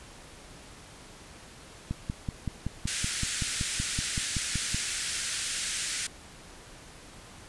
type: click train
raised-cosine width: 5 ms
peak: -18 dBFS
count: 16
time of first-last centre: 1.91-4.746 s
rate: 5.29 Hz
type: band-pass noise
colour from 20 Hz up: white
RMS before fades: -33 dBFS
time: 2.87-6.07 s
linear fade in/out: 5 ms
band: 1400 to 9800 Hz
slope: 48 dB/octave
effects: pink hiss -49 dBFS RMS until 7.48 s + resampled to 24000 Hz